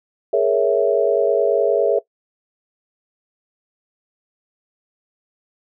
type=chord; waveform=sine; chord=A# half-diminished seventh; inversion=third; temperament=equal with one note detuned; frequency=416.5 / 466.2 / 554.4 / 659.3 Hz; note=G#4 / A#4 / C#5 / E5; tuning=+5 / 0 / 0 / 0 cents; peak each=-19 dBFS; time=0.33-1.99 s; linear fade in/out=5 ms; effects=noise-tail reverb RT60 0.1 s tail -19 dB re dry